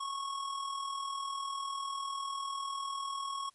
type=tone with amplitude modulation; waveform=square; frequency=1100 Hz; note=C#6; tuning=14 cents flat; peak=-34 dBFS; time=0-3.5 s; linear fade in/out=10 ms; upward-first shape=sine; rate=40 Hz; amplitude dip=55%; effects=white hiss -68 dBFS RMS until 3.54 s + resampled to 24000 Hz